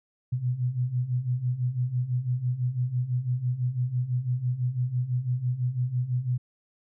sine beating tone pair, 121.2 / 127.2 Hz, B2 / C3, -32 / -48 cents, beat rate 6 Hz, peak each -30 / -26 dBFS, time 0.32-6.38 s, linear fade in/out 10 ms, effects none

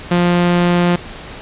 sawtooth tone, 175.4 Hz, F3, 8 cents sharp, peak -7 dBFS, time 0.11-0.96 s, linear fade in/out 5 ms, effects pink hiss -32 dBFS RMS until 1.41 s + resampled to 8000 Hz

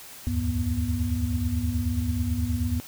sine tone cluster, 73.7 / 83 / 100.5 / 243.6 Hz, D2 / E2 / G2 / B3, +7 / +12 / +44 / -24 cents, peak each -29 dBFS, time 0.27-2.8 s, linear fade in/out 0 ms, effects white hiss -44 dBFS RMS until 2.87 s

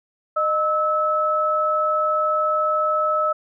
sine tone pair together, 614 / 1300 Hz, D#5 / E6, -23 / -24 cents, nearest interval octave + minor second, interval 1299 cents, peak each -22 / -19 dBFS, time 0.36-3.33 s, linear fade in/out 10 ms, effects none

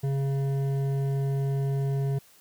triangle tone with hard clipping, 137.4 Hz, C#3, 15 cents flat, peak -26 dBFS, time 0.03-2.19 s, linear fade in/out 10 ms, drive 13 dB, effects white hiss -57 dBFS RMS until 2.4 s

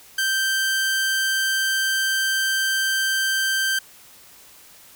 sawtooth tone, 1564 Hz, G6, 4 cents flat, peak -16 dBFS, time 0.18-3.79 s, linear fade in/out 5 ms, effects white hiss -48 dBFS RMS until 4.95 s

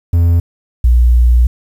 triangle / sine tone pair in turn, 85.1 / 60.17 Hz, F2 / B1, -44 / -44 cents, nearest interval tritone, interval 600 cents, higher first, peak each -5 dBFS, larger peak neither, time 0.13-0.4 / 0.84-1.47 s, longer second, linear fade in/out 5 ms, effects 7-bit

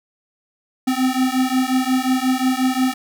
square beating tone pair, 255.5 / 261.1 Hz, C4 / C4, -41 / -3 cents, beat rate 5.6 Hz, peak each -20 dBFS, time 0.87-2.94 s, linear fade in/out 10 ms, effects none

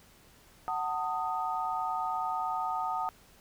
sine chord, D# diminished, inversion first, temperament just, 746.7 / 896 / 1244.5 Hz, F#5 / A5 / D#6, +16 / +31 / 0 cents, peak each -34 dBFS, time 0.68-3.09 s, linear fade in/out 0 ms, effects pink hiss -59 dBFS RMS until 3.4 s

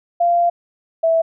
sine tone pair in turn, 692 / 656.2 Hz, F5 / E5, -16 / -8 cents, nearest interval minor second, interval 92 cents, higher first, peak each -12 dBFS, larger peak neither, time 0.2-0.5 / 1.03-1.22 s, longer first, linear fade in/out 10 ms, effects none

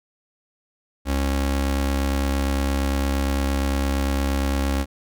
sawtooth tone pair together, 68.7 / 137.4 Hz, C#2 / C#3, -15 / -15 cents, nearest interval octave, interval 1200 cents, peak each -16 / -22 dBFS, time 1.05-4.86 s, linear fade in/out 50 ms, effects none

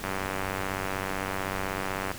click train, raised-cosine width 0.5 ms, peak -15 dBFS, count 200, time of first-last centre 0.04-2.115 s, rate 95.9 Hz, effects pink hiss -40 dBFS RMS until 2.18 s

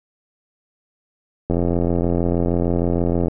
click train, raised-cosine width 2 ms, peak -7 dBFS, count 155, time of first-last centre 1.5-3.282 s, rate 86.4 Hz, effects none

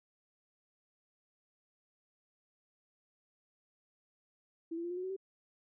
sine tone with pitch steps, 329.6 / 338.3 / 347.2 / 356.3 / 365.7 / 375.3 / 385.2 Hz, E4 / E4 / F4 / F4 / F#4 / F#4 / G4, 0 / +45 / -10 / +35 / -20 / +25 / -30 cents, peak -36 dBFS, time 4.71-5.165 s, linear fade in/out 10 ms, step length 65 ms, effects none

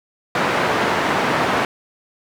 white band-pass noise, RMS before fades -19 dBFS, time 0.35-1.65 s, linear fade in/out 2 ms, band 140 to 1400 Hz, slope 12 dB/octave, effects none

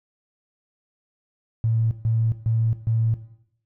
triangle tone bursts, 113 Hz, A2, 47 cents sharp, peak -14 dBFS, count 4, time 1.64-3.14 s, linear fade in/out 0 ms, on 270 ms, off 140 ms, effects noise-tail reverb RT60 0.7 s tail -18 dB re dry + tanh soft clip ceiling -16 dBFS

